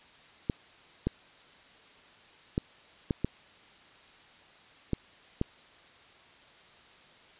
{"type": "clicks", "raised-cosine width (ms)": 3, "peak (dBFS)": -14, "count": 7, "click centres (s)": [0.498, 1.07, 2.579, 3.108, 3.246, 4.933, 5.414], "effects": ["white hiss -56 dBFS RMS until 7.39 s", "resampled to 8000 Hz"]}